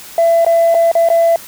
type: tone with dropouts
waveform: sine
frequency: 670 Hz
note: E5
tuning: 28 cents sharp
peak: -6 dBFS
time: 0.18-1.36 s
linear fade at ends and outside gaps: 2 ms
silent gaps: 0.448-0.464 / 0.744-0.749 / 0.916-0.952 / 1.088-1.101 s
effects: tanh soft clip ceiling -5 dBFS + white hiss -34 dBFS RMS until 1.47 s